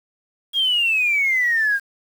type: exponential sweep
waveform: sine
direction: down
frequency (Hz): 3296 to 1590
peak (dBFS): -15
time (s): 0.53-1.8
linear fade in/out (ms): 50
effects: tanh soft clip ceiling -11 dBFS + 7-bit